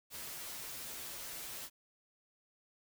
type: noise with comb filter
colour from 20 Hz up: white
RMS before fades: -45 dBFS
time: 0.1-1.7 s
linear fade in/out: 50 ms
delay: 10 ms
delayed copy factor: -0.8
effects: none